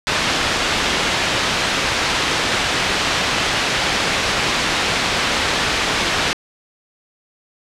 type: low-pass noise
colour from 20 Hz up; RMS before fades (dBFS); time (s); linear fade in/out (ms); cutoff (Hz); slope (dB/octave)
white; -19; 0.07-6.33; 0; 3600; 12
effects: low-pass 9000 Hz 12 dB/octave

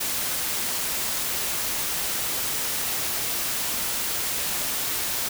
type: noise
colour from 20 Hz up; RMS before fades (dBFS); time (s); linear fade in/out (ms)
white; -27; 0-5.29; 10
effects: none

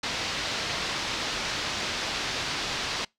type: low-pass noise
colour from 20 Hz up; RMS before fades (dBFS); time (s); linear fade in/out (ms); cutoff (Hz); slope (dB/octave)
white; -31; 0.03-3.05; 5; 5100; 24
effects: noise-tail reverb RT60 0.2 s tail -26 dB re dry

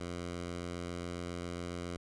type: tone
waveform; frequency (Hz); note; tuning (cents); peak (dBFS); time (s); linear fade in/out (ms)
10% pulse; 87.31; F2; 0; -30; 0-1.97; 5
effects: resampled to 22050 Hz

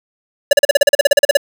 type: tone bursts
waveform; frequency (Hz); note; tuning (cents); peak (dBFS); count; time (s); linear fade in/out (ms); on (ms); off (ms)
square; 571; D5; -49; -5; 15; 0.51-1.371; 5; 21; 39
effects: none

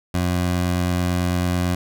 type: tone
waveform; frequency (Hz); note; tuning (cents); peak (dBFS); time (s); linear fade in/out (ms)
20% pulse; 89.1; F2; +35; -14; 0.14-1.75; 5
effects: none

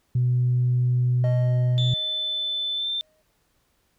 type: tone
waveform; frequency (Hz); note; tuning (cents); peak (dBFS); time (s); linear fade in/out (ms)
sine; 124; B2; +7; -17; 0.15-1.94; 5
type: tone with exponential decay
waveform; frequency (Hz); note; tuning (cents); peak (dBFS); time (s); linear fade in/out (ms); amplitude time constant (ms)
triangle; 622.3; D#5; 0; -23; 1.24-3.22; 0; 430
type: tone with pitch glide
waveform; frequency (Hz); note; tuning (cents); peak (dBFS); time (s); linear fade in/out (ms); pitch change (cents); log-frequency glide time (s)
sine; 3520 to 3569; A7 to A7; 0 to +24; -24; 1.78-3.01; 0; +24; 2.75-2.89
effects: tanh soft clip ceiling -14 dBFS + pink hiss -68 dBFS RMS until 3.98 s

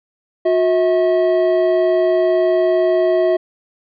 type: tone pair together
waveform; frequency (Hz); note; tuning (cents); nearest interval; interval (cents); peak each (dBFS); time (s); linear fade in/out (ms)
triangle; 362.2 / 644.2; F#4 / E5; -37 / -40; minor seventh; 997; -13 / -13; 0.45-3.37; 10
effects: resampled to 11025 Hz

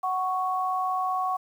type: tone pair together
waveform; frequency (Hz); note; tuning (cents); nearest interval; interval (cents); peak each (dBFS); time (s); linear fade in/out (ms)
sine; 744 / 1108.7; F#5 / C#6; +9 / 0; perfect fifth; 691; -27; 0.03-1.37; 10
effects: 9-bit

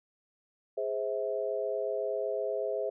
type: chord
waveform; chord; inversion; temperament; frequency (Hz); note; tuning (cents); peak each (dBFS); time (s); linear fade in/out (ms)
sine; Ab augmented; none; equal with one note detuned; 415.3 / 523.3 / 648.7; Ab4 / C5 / E5; 0 / 0 / -28; -34; 0.77-2.9; 10
effects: none

